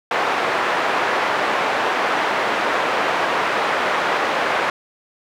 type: band-pass noise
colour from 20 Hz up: pink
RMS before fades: -20 dBFS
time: 0.11-4.7 s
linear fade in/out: 2 ms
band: 580 to 1900 Hz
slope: 12 dB/octave
effects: none